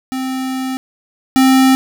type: tone pair in turn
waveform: square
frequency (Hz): 261.1 / 263.1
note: C4 / C4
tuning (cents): -3 / +10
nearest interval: unison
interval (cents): 13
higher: second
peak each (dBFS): -19 / -8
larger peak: second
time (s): 0.12-0.77 / 1.36-1.75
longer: first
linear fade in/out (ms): 0
effects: none